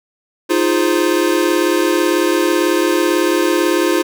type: chord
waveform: square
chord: F minor seventh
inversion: third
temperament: equal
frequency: 311.1 / 349.2 / 415.3 / 523.3 Hz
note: Eb4 / F4 / Ab4 / C5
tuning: 0 / 0 / 0 / 0 cents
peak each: -19 / -16 / -22 / -22 dBFS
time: 0.49-4.03 s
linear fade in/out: 20 ms
effects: none